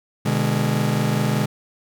40% pulse chord, G# diminished, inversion first, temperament just, 124.59 / 149.51 / 207.7 Hz, B2 / D3 / G#3, +16 / +31 / 0 cents, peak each -22 dBFS, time 0.25-1.46 s, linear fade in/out 10 ms, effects none

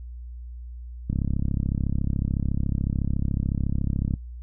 click train, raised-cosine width 5 ms, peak -13 dBFS, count 104, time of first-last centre 1.1-4.138 s, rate 33.9 Hz, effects noise-tail reverb RT60 0.1 s tail -18 dB re dry + added 60 Hz sine -35 dBFS peak until 4.42 s

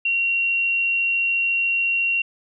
sine tone, 2747 Hz, F7, 29 cents flat, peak -18 dBFS, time 0.05-2.22 s, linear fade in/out 5 ms, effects none

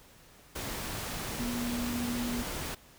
sine tone in noise, 241 Hz, B3, 42 cents flat, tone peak -32 dBFS, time 1.39-2.43 s, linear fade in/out 10 ms, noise pink, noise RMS -37 dBFS, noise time 0.55-2.75 s, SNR +2 dB, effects pink hiss -57 dBFS RMS until 2.98 s

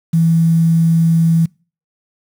sine tone with quantisation, 164.81 Hz, E3, in tune, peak -9 dBFS, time 0.13-1.46 s, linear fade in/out 10 ms, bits 6, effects noise-tail reverb RT60 0.4 s tail -26 dB re dry

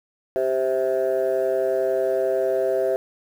sine chord, C major, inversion second, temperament just, 392.4 / 523.3 / 654.1 Hz, G4 / C5 / E5, +2 / 0 / -14 cents, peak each -22 dBFS, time 0.36-2.96 s, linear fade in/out 0 ms, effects tanh soft clip ceiling -14 dBFS + 8-bit

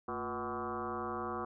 sine tone with frequency modulation, 749 Hz, F#5, 21 cents sharp, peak -35 dBFS, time 0.08-1.45 s, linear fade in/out 5 ms, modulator 131 Hz, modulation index 4.2, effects none

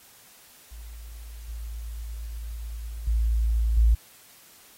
sine tone with level steps, 56 Hz, A1, 31 cents sharp, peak -38 / -32 / -20 / -15 dBFS, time 0.71-3.95 s, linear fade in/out 10 ms, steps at 1.48 / 3.07 / 3.77 s, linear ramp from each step 5 ms, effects white hiss -53 dBFS RMS until 4.77 s + AAC 48 kbps

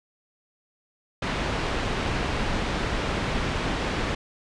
pink low-pass noise, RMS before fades -27 dBFS, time 1.22-4.15 s, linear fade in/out 5 ms, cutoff 3300 Hz, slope 12 dB/octave, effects resampled to 22050 Hz

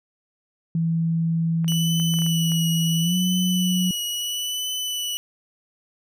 sine tone with pitch glide, 164.81 to 181.81 Hz, E3 to F#3, 0 to -30 cents, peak -19 dBFS, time 0.75-3.91 s, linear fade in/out 2 ms, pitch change +170 cents, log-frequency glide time 3.02-3.15 s
clicks, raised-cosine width 0.5 ms, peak -25 dBFS, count 8, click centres 1.645 / 1.721 / 1.999 / 2.139 / 2.188 / 2.22 / 2.264 / 2.519 s
sawtooth tone with vibrato, 2960 Hz, F#7, in tune, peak -22 dBFS, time 1.68-5.17 s, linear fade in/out 0 ms, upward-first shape triangle, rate 0.74 Hz, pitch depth 34 cents each way
effects none

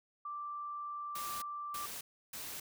sine tone, 1174.7 Hz, D6, in tune, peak -39 dBFS, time 0.25-1.86 s, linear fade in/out 5 ms
white noise bursts, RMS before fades -44 dBFS, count 3, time 1.15-2.6 s, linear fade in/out 5 ms, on 270 ms, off 320 ms
effects none

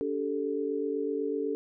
sine chord, D suspended fourth, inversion none, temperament equal with one note detuned, 287.6 / 392 / 440 Hz, D4 / G4 / A4, -36 / 0 / 0 cents, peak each -33 / -34 / -31 dBFS, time 0.01-1.55 s, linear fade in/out 0 ms, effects none

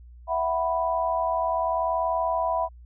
sine chord, E suspended second, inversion none, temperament equal, 659.3 / 740 / 987.8 Hz, E5 / F#5 / B5, 0 / 0 / 0 cents, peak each -26 / -29 / -26 dBFS, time 0.27-2.69 s, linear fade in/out 50 ms, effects added 60 Hz sine -44 dBFS peak until 2.85 s

